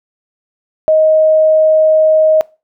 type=tone; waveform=sine; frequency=627 Hz; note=D#5; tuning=13 cents sharp; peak=-6 dBFS; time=0.88-2.41 s; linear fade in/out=0 ms; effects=noise-tail reverb RT60 0.3 s tail -23 dB re dry